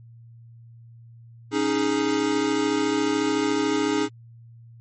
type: chord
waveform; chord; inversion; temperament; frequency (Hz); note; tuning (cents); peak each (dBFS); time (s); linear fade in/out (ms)
square; C# suspended second; none; equal; 277.2 / 311.1 / 415.3; C#4 / D#4 / G#4; 0 / 0 / 0; -27 / -25 / -26; 1.51-4.09; 50
effects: added 116 Hz sine -44 dBFS peak until 4.8 s + MP3 32 kbps